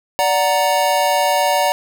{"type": "chord", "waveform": "square", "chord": "D augmented", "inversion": "none", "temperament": "equal with one note detuned", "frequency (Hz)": [583.6, 740, 932.3], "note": ["D5", "F#5", "A#5"], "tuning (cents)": [-11, 0, 0], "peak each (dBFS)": -19, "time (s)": [0.19, 1.72], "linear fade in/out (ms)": 0, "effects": []}